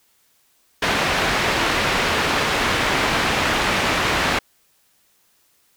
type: low-pass noise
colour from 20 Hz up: white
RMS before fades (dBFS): -20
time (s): 0.82-4.39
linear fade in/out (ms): 5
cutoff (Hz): 2400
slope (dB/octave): 12
effects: white hiss -61 dBFS RMS until 5.76 s